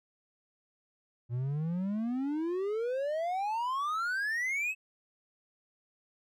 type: exponential sweep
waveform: triangle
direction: up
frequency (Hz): 116.54 to 2637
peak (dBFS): -28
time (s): 1.29-4.75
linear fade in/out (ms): 50
effects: none